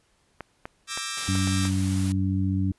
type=clicks; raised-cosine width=0.5 ms; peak=-19 dBFS; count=6; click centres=0.407 / 0.655 / 0.975 / 1.354 / 1.474 / 1.653 s
type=chord; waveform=10% pulse; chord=E half-diminished seventh; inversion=third; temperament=equal with one note detuned; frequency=1174.7 / 1318.5 / 1601.9 / 1864.7 Hz; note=D6 / E6 / G6 / Bb6; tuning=0 / 0 / +37 / 0 cents; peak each=-27 dBFS; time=0.87-1.71 s; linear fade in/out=50 ms
type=noise; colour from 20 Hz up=white; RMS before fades=-37 dBFS; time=1.17-2.12 s; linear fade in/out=0 ms
type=harmonic tone; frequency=95.2 Hz; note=F#2; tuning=50 cents sharp; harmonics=1 / 2 / 3; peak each=-24 / -27 / -29 dBFS; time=1.28-2.72 s; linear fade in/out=5 ms
effects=pink hiss -66 dBFS RMS until 2.78 s + resampled to 24000 Hz